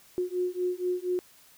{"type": "beating tone pair", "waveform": "sine", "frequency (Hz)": [359.1, 363.3], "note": ["F4", "F#4"], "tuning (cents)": [48, -32], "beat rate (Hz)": 4.2, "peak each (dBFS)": -30, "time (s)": [0.18, 1.19], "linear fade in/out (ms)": 0, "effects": ["white hiss -57 dBFS RMS until 1.57 s"]}